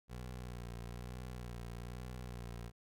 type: tone with vibrato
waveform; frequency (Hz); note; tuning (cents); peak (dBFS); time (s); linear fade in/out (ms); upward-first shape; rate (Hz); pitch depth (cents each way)
20% pulse; 60.4; B1; -38; -39; 0.08-2.72; 50; sine; 1.1; 54
effects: none